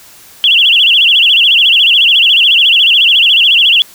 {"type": "tone with vibrato", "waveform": "sine", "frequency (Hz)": 3037, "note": "F#7", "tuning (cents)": 44, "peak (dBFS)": -4, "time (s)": [0.44, 3.82], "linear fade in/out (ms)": 0, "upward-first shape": "sine", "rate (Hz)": 14, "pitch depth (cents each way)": 210, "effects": ["white hiss -38 dBFS RMS until 3.94 s"]}